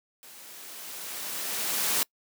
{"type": "noise with level ramp", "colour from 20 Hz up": "white", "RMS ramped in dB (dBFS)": [-49, -25], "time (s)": [0.23, 2.03], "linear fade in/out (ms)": 0, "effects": ["noise-tail reverb RT60 0.1 s tail -26 dB re dry", "high-pass 200 Hz 12 dB/octave"]}